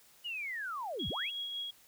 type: linear two-way sweep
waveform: sine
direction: down then up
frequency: 2960 to 49.26 to 2960 Hz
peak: -36 dBFS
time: 0.24-1.31 s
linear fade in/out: 20 ms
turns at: 1.09 s
type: tone with tremolo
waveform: sine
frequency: 3310 Hz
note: G#7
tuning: 6 cents flat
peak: -35 dBFS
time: 0.99-1.71 s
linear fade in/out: 10 ms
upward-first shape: sine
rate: 5.4 Hz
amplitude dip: 30%
effects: white hiss -62 dBFS RMS until 1.87 s